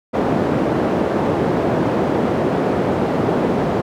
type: band-pass noise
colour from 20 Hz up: white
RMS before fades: -18 dBFS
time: 0.13-3.82 s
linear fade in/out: 20 ms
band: 140 to 490 Hz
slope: 12 dB/octave
effects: none